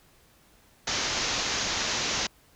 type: low-pass noise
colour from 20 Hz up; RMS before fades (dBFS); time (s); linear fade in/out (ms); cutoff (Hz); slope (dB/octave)
white; -29; 0.87-2.27; 5; 6800; 96
effects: pink hiss -60 dBFS RMS until 2.55 s

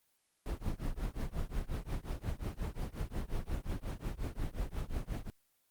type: noise with tremolo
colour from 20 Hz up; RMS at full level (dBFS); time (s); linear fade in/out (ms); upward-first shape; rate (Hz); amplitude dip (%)
brown; -33; 0.46-5.3; 0; triangle; 5.6; 100
effects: white hiss -75 dBFS RMS until 5.7 s + Opus 24 kbps

